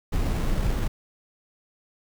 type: noise with sample-and-hold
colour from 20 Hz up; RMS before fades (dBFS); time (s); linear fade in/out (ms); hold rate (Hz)
brown; -24; 0.12-0.88; 10; 4900
effects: none